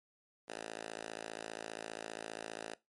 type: tone with high-pass filter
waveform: 5% pulse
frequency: 55 Hz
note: A1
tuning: in tune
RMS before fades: -45 dBFS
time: 0.48-2.75 s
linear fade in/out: 5 ms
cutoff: 450 Hz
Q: 0.69
effects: noise-tail reverb RT60 0.2 s tail -20 dB re dry + MP3 48 kbps